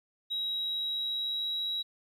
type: tone with pitch glide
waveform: sine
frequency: 3840 to 3869 Hz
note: B7 to B7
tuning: -49 to -36 cents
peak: -29 dBFS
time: 0.3-1.83 s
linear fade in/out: 20 ms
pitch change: +13 cents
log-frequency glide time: 0.49-1.63 s
effects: tanh soft clip ceiling -26 dBFS + 11-bit